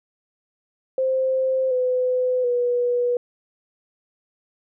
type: tone with pitch steps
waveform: sine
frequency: 523.3 / 504.9 / 487.1 Hz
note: C5 / B4 / B4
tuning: 0 / +38 / -24 cents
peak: -18 dBFS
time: 0.98-3.17 s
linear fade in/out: 2 ms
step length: 730 ms
effects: none